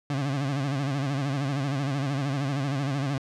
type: tone with vibrato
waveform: 30% pulse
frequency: 138.59 Hz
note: C#3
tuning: in tune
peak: -23 dBFS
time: 0.1-3.18 s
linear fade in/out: 2 ms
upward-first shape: sine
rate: 13 Hz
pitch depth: 98 cents each way
effects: low-pass 6000 Hz 12 dB/octave